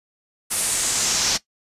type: noise with band-pass filter sweep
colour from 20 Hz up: brown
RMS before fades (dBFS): -22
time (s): 0.5-1.38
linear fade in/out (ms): 20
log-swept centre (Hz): 10000 to 5500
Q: 2.5
effects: noise-tail reverb RT60 0.1 s tail -17 dB re dry + resampled to 32000 Hz